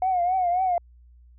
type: tone with vibrato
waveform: sine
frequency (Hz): 726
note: F#5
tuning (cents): -33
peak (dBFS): -19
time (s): 0.02-0.78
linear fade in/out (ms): 2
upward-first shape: triangle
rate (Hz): 3.7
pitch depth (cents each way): 97
effects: tanh soft clip ceiling -15 dBFS + added 60 Hz sine -49 dBFS peak until 1.38 s